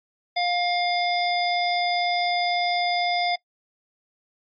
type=harmonic tone; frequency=707 Hz; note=F5; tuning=21 cents sharp; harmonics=1 / 3 / 5 / 7; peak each=-23 / -28 / -30 / -31 dBFS; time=0.36-3.36 s; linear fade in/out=10 ms; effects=noise-tail reverb RT60 0.1 s tail -22 dB re dry + AAC 48 kbps